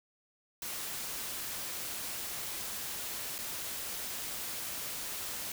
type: noise with dropouts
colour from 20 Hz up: white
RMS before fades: -39 dBFS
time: 0.62-5.52 s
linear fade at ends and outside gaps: 2 ms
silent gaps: 3.382-3.387 s
effects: none